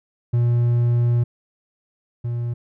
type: tone pair in turn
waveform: triangle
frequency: 119.6 / 119.13 Hz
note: A#2 / A#2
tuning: +45 / +38 cents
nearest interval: unison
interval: 7 cents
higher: first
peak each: -13 / -20 dBFS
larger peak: first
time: 0.33-1.24 / 2.24-2.54 s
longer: first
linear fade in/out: 10 ms
effects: none